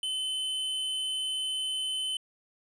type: tone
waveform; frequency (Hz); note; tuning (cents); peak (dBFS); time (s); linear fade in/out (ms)
square; 3047; G7; -50; -30; 0.03-2.17; 2
effects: resampled to 22050 Hz + 11-bit